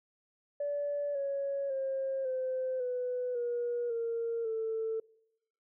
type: tone with pitch steps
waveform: sine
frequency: 577 / 556.1 / 535.9 / 516.4 / 497.7 / 479.6 / 462.2 / 445.4 Hz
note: D5 / C#5 / C5 / C5 / B4 / A#4 / A#4 / A4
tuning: -31 / +5 / +41 / -23 / +13 / +49 / -15 / +21 cents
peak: -30 dBFS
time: 0.6-5 s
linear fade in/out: 5 ms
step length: 550 ms
effects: noise-tail reverb RT60 0.8 s tail -24 dB re dry + tanh soft clip ceiling -26 dBFS